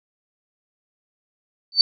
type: tone with exponential growth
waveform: sine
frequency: 4541 Hz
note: C#8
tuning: 41 cents sharp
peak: -5 dBFS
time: 1.72-1.81 s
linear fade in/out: 1 ms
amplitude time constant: 18 ms
effects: none

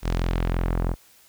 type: tone with low-pass filter sweep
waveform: sawtooth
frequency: 43 Hz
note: F1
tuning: 26 cents flat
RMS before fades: -24 dBFS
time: 0.02-0.96 s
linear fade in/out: 50 ms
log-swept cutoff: 7400 to 980 Hz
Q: 0.86
effects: white hiss -55 dBFS RMS until 1.28 s

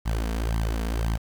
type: tone with flanger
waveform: sawtooth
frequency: 55.7 Hz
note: A1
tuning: 22 cents sharp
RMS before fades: -26 dBFS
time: 0.05-1.18 s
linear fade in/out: 20 ms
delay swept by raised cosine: 0.96 to 4.46 ms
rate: 1.9 Hz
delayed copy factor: +0.9
effects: 8-bit

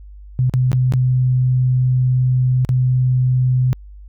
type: tone with dropouts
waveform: sine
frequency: 127.3 Hz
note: C3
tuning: 47 cents flat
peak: -12 dBFS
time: 0.39-3.73 s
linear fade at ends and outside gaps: 0 ms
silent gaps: 0.496-0.538 / 0.717-0.73 / 0.923-0.937 / 2.649-2.691 s
effects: added 50 Hz sine -35 dBFS peak until 4.08 s

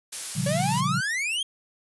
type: noise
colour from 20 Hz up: blue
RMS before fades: -30 dBFS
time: 0.12-0.81 s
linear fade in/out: 10 ms
type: chord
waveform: sine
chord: G half-diminished seventh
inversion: first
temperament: just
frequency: 117.6 / 141.12 / 176.4 / 196 Hz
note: Bb2 / Db3 / F3 / G3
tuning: +16 / +31 / +18 / 0 cents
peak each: -32 / -28 / -29 / -32 dBFS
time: 0.35-1.01 s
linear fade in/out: 20 ms
type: exponential sweep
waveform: 45% pulse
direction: up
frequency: 552 to 3284 Hz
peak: -25 dBFS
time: 0.46-1.43 s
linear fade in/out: 5 ms
effects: resampled to 24000 Hz

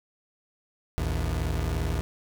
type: tone pair together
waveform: 30% pulse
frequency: 57.42 / 80.2 Hz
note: A#1 / E2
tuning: -25 / -47 cents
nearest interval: tritone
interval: 578 cents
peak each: -26 dBFS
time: 0.98-2.01 s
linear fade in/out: 0 ms
effects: none

